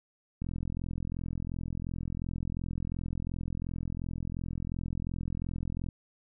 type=click train; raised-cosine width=5 ms; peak=-23 dBFS; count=235; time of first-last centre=0.42-5.887 s; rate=42.8 Hz; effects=none